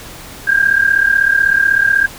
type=tone pair together; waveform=sine; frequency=1585 / 1621.1 Hz; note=G6 / G#6; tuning=+19 / -42 cents; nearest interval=unison; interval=39 cents; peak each=-12 dBFS; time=0.47-2.07 s; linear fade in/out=10 ms; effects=pink hiss -33 dBFS RMS until 2.18 s